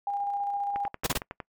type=tone with tremolo; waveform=sine; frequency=807 Hz; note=G#5; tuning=50 cents flat; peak=-26 dBFS; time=0.07-0.88 s; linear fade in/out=2 ms; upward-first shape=square; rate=15 Hz; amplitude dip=25%
type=click train; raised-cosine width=0.5 ms; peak=-20 dBFS; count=8; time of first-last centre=0.76-1.402 s; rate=10.9 Hz
type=noise bursts; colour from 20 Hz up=pink; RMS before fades=-26 dBFS; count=3; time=1.04-1.177 s; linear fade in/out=5 ms; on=27 ms; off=28 ms
effects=noise-tail reverb RT60 0.1 s tail -24 dB re dry + MP3 96 kbps